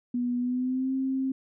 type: tone with pitch glide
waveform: sine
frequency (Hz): 244.4 to 265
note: B3 to C4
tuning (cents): -18 to +22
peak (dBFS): -25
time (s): 0.14-1.32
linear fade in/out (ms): 5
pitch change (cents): +140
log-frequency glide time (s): 0.38-0.93
effects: none